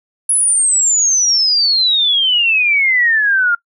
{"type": "exponential sweep", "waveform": "sine", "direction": "down", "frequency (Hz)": [10548, 1389], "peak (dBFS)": -10, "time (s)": [0.29, 3.55], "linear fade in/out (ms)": 5, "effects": ["noise-tail reverb RT60 0.1 s tail -22 dB re dry"]}